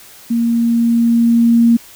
sine tone with level ramp, 233.1 Hz, A#3, in tune, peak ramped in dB -12 to -6 dBFS, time 0.3-1.77 s, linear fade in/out 10 ms, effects white hiss -40 dBFS RMS until 1.95 s

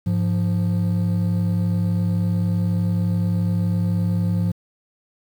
triangle tone pair together, 103.17 / 174.61 Hz, G#2 / F3, -11 / 0 cents, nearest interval major sixth, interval 911 cents, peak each -18 dBFS, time 0.06-4.52 s, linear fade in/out 10 ms, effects tanh soft clip ceiling -10 dBFS + 8-bit

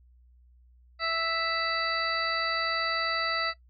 harmonic tone, 659.3 Hz, E5, in tune, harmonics 1 / 2 / 3 / 4 / 6 / 7, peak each -35 / -30 / -32 / -40 / -37 / -34 dBFS, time 0.99-3.54 s, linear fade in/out 50 ms, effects noise-tail reverb RT60 0.1 s tail -18 dB re dry + added 61 Hz sine -55 dBFS peak until 3.69 s

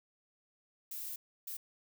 violet noise bursts at uneven times, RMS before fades -42 dBFS, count 2, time 0.91-1.16 / 1.47-1.57 s, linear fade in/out 5 ms, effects none

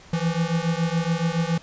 square beating tone pair, 163.2 / 170.3 Hz, E3 / F3, -17 / -43 cents, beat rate 7.1 Hz, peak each -25 dBFS, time 0.13-1.58 s, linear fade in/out 5 ms, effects pink hiss -48 dBFS RMS until 1.62 s + resampled to 16000 Hz

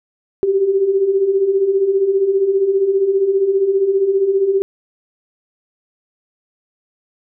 sine beating tone pair, 377.2 / 392.2 Hz, F#4 / G4, +33 / +1 cents, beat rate 15 Hz, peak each -20 / -13 dBFS, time 0.43-4.62 s, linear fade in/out 0 ms, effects none

